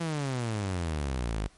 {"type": "exponential sweep", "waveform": "sawtooth", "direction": "down", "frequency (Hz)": [171, 49], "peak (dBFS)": -25, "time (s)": [0, 1.48], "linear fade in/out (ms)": 10, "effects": ["pink hiss -60 dBFS RMS until 1.57 s", "MP3 48 kbps"]}